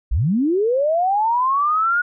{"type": "linear sweep", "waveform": "sine", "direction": "up", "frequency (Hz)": [41.2, 1455], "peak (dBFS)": -15, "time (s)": [0.11, 2.02], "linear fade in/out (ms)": 10, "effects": []}